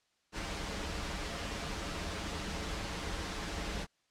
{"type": "noise with comb filter", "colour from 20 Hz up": "pink", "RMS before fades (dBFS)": -38, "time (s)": [0.32, 3.87], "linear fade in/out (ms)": 50, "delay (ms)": 8, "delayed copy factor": -0.55, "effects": ["white hiss -75 dBFS RMS until 4.1 s", "low-pass 6000 Hz 12 dB/octave"]}